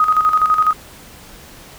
sine tone with tremolo, 1253 Hz, D#6, 12 cents sharp, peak -9 dBFS, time 0-0.73 s, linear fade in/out 2 ms, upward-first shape square, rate 12 Hz, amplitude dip 60%, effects pink hiss -40 dBFS RMS until 1.78 s

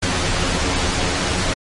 pink noise with comb filter, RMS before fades -19 dBFS, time 0.02-1.54 s, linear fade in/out 10 ms, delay 11 ms, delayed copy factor +0.65, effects low-pass 7000 Hz 12 dB/octave + MP3 48 kbps

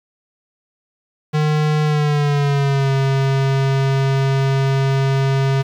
square tone with pitch glide, 152.2 to 135.59 Hz, D#3 to C#3, -38 to -38 cents, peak -15 dBFS, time 1.33-5.63 s, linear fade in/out 20 ms, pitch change -200 cents, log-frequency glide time 1.84-2.91 s, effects low-pass 5000 Hz 12 dB/octave + 7-bit

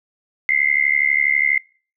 sine tone with amplitude modulation, 2086 Hz, C7, 6 cents flat, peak -10 dBFS, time 0.49-1.58 s, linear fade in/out 0 ms, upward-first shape sine, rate 72.2 Hz, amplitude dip 100%, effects noise-tail reverb RT60 0.4 s tail -23 dB re dry

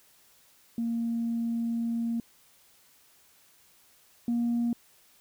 sine tone pair in turn, 231.9 / 236.5 Hz, A#3 / A#3, -9 / +25 cents, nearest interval unison, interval 34 cents, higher second, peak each -26 / -23 dBFS, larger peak second, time 0.78-2.2 / 4.28-4.73 s, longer first, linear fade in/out 2 ms, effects tanh soft clip ceiling -22 dBFS + white hiss -61 dBFS RMS until 5.2 s

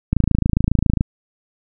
click train, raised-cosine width 5 ms, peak -3 dBFS, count 25, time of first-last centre 0.13-1.009 s, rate 27.3 Hz, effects none

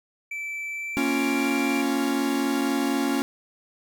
triangle tone with pitch glide, 2322 to 2352 Hz, D7 to D7, -20 to +2 cents, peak -28 dBFS, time 0.31-1.82 s, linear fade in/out 5 ms, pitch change +22 cents, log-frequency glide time 0.69-1.24 s
45% pulse chord, Bb minor, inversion none, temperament equal, 233.1 / 277.2 / 349.2 Hz, Bb3 / Db4 / F4, 0 / 0 / 0 cents, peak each -29 / -24 / -30 dBFS, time 0.97-3.22 s, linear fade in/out 0 ms
effects none

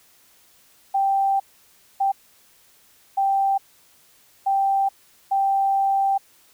sine tone bursts at uneven times, 784 Hz, G5, in tune, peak -17 dBFS, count 5, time 0.94-1.4 / 2-2.12 / 3.17-3.58 / 4.46-4.89 / 5.31-6.18 s, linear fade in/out 10 ms, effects white hiss -56 dBFS RMS until 6.53 s

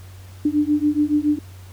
sine beating tone pair, 293.7 / 300.8 Hz, D4 / D4, 0 / +42 cents, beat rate 7.1 Hz, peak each -19 dBFS, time 0.45-1.39 s, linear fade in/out 5 ms, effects added 93 Hz sine -38 dBFS peak until 1.72 s + pink hiss -49 dBFS RMS until 1.72 s

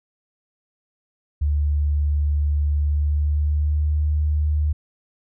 sine tone with pitch glide, 73.42 to 75.35 Hz, D2 to D2, 0 to +45 cents, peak -17 dBFS, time 1.41-4.73 s, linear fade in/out 10 ms, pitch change +45 cents, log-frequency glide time 2.79-4.11 s, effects none

